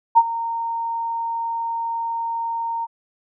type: tone with ADSR envelope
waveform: sine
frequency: 922 Hz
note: A#5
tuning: 19 cents flat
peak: -6 dBFS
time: 0.15-2.87 s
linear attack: 26 ms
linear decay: 49 ms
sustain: -16 dB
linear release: 33 ms
effects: none